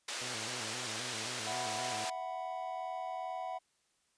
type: band-pass noise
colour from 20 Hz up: white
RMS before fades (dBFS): -40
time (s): 0.08-2.1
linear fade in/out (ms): 5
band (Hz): 460 to 6400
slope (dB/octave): 12
type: tone with vibrato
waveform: 10% pulse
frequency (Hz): 117.1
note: A#2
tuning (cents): +8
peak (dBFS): -37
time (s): 0.21-2.05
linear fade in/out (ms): 5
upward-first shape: square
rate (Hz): 3.8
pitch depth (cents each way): 110
type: chord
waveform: triangle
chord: E suspended second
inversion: none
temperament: just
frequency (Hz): 659.3 / 741.7 / 988.9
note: E5 / F#5 / B5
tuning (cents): 0 / +4 / +2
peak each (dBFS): -42 / -37 / -43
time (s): 1.46-3.59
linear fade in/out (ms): 20
effects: white hiss -75 dBFS RMS until 4.17 s + resampled to 22050 Hz